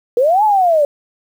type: linear two-way sweep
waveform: sine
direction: up then down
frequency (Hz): 460 to 876 to 562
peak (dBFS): -9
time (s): 0.17-0.85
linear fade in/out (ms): 2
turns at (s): 0.44
effects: 7-bit